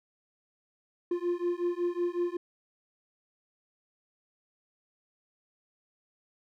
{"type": "beating tone pair", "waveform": "triangle", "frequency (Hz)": [347.5, 352.9], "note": ["F4", "F4"], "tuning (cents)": [-9, 18], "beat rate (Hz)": 5.4, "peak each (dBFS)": [-29, -29], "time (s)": [1.11, 2.37], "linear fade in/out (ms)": 5, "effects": []}